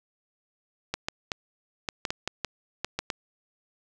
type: clicks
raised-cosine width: 0.2 ms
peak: -11 dBFS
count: 11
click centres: 0.94 / 1.085 / 1.318 / 1.888 / 2.052 / 2.105 / 2.276 / 2.447 / 2.846 / 2.99 / 3.102 s
effects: none